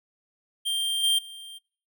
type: tone with level steps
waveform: square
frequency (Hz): 3175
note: G7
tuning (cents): +21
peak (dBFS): -25 / -20 / -40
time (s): 0.65-1.59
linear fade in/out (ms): 20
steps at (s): 1.03 / 1.18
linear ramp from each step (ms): 10
effects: noise-tail reverb RT60 0.5 s tail -25 dB re dry